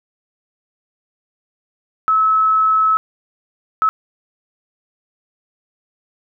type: tone bursts at uneven times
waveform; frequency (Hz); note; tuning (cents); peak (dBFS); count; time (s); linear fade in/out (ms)
sine; 1296; E6; -30; -11; 2; 2.08-2.97 / 3.82-3.89; 0
effects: none